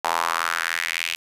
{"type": "tone with high-pass filter sweep", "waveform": "sawtooth", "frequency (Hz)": 83.5, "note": "E2", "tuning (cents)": 23, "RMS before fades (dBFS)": -25, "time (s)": [0.04, 1.16], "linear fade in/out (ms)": 10, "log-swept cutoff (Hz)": [850, 2700], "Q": 3.1, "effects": ["resampled to 32000 Hz", "8-bit"]}